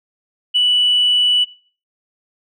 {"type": "tone", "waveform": "sine", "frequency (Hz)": 2960, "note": "F#7", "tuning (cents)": 0, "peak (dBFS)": -10, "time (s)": [0.54, 1.45], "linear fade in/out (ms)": 20, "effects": ["noise-tail reverb RT60 0.4 s tail -19 dB re dry", "tanh soft clip ceiling -7 dBFS"]}